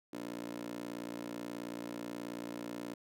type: tone with high-pass filter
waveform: 15% pulse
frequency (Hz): 58.5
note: A#1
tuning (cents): +7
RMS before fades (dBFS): -43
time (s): 0.13-2.94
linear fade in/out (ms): 5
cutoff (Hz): 320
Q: 3.7
effects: none